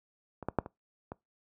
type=clicks; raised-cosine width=1 ms; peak=-27 / -17 / -11 / -27 / -25 dBFS; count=5; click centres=0.427 / 0.486 / 0.587 / 0.661 / 1.119 s; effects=noise-tail reverb RT60 0.2 s tail -23 dB re dry + high-pass 60 Hz 12 dB/octave